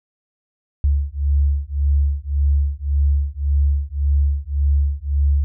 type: beating tone pair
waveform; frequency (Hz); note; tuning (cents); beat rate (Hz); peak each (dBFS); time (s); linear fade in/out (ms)
sine; 70.2 / 72; C#2 / D2; +22 / -34; 1.8; -18; 0.84-5.44; 0
effects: none